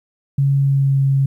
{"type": "tone with pitch glide", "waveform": "sine", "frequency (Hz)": [138.59, 136.6], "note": ["C#3", "C#3"], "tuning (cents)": [0, -25], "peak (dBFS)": -12, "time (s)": [0.38, 1.26], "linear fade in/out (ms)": 5, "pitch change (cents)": -25, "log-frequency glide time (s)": [0.58, 1], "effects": ["9-bit"]}